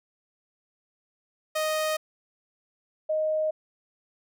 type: tone pair in turn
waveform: sawtooth / sine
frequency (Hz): 622.3 / 622.3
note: D#5 / D#5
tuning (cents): 0 / 0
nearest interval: unison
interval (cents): 0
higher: neither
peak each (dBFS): -21 / -23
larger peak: first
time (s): 1.55-1.97 / 3.09-3.51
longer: neither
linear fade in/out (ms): 10
effects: none